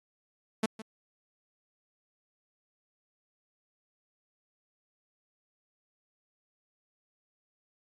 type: tone with echo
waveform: sawtooth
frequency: 220 Hz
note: A3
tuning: in tune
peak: -21 dBFS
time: 0.63-0.66 s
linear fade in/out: 5 ms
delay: 160 ms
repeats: 1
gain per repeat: -15 dB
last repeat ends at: 0.82 s
effects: AAC 32 kbps